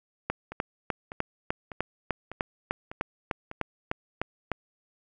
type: two click trains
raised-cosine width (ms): 0.5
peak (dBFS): -12 / -23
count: 15 / 6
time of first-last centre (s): 0.3-4.517 / 0.52-3.514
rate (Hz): 3.32 / 1.67
effects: none